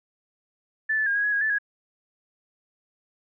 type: tone with pitch steps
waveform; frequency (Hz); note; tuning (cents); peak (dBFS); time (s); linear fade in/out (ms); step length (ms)
sine; 1753 / 1741 / 1619 / 1649 / 1679 / 1643 / 1749 / 1657; A6 / A6 / G#6 / G#6 / G#6 / G#6 / A6 / G#6; -7 / -19 / -45 / -13 / +18 / -19 / -11 / -4; -21; 0.89-1.586; 10; 87
effects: none